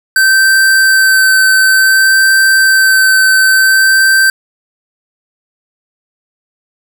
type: tone with vibrato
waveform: square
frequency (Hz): 1547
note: G6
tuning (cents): -23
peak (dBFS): -6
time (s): 0.16-4.3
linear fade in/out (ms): 2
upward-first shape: sine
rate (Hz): 0.56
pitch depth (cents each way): 12
effects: none